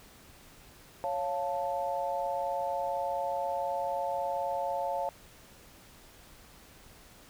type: chord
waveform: sine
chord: Db augmented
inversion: none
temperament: equal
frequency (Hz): 554.4 / 698.5 / 880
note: Db5 / F5 / A5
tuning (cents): 0 / 0 / 0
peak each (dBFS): -34 / -34 / -34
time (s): 1.04-5.09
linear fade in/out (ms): 0
effects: pink hiss -55 dBFS RMS until 7.29 s